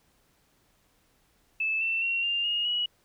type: tone with pitch steps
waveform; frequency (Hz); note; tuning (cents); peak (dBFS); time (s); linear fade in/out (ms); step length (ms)
sine; 2622 / 2679 / 2737 / 2796 / 2856 / 2918; E7 / E7 / F7 / F7 / F7 / F#7; -10 / +27 / -36 / +1 / +38 / -25; -25; 1.6-2.86; 5; 210
effects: pink hiss -67 dBFS RMS until 3.04 s